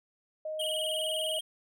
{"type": "tone with pitch glide", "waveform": "sine", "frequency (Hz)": [622.3, 629.9], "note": ["D#5", "D#5"], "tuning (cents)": [0, 21], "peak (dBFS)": -33, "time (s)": [0.45, 1.39], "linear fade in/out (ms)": 5, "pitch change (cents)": 21, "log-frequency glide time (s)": [0.56, 1.22]}
{"type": "tone with vibrato", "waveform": "square", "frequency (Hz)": 3053, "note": "G7", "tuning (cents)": -46, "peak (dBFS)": -32, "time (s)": [0.59, 1.41], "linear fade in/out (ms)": 10, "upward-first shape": "square", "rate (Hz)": 20, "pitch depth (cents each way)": 74}
{"effects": []}